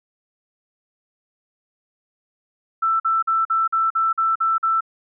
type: tone bursts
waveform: sine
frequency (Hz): 1329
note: E6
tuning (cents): +14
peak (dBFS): -16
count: 9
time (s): 2.82-4.808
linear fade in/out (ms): 10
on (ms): 180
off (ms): 46
effects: none